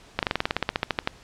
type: slowing click train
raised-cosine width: 0.3 ms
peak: -6 dBFS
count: 16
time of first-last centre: 0.19-1.074 s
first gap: 38 ms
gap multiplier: 1.06
effects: pink hiss -51 dBFS RMS until 1.23 s + low-pass 7000 Hz 12 dB/octave